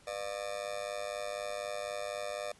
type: tone with amplitude modulation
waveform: 40% pulse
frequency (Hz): 599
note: D5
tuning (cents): +34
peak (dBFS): -31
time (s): 0.07-2.52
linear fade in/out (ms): 5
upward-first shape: sine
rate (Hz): 104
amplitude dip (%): 100
effects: pink hiss -61 dBFS RMS until 2.59 s + resampled to 24000 Hz